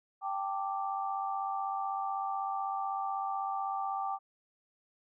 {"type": "chord", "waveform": "sine", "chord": "G suspended second", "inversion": "none", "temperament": "equal", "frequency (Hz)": [784, 880, 1174.7], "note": ["G5", "A5", "D6"], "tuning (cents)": [0, 0, 0], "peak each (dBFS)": [-34, -40, -37], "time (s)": [0.21, 4.19], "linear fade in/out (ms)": 50, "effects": []}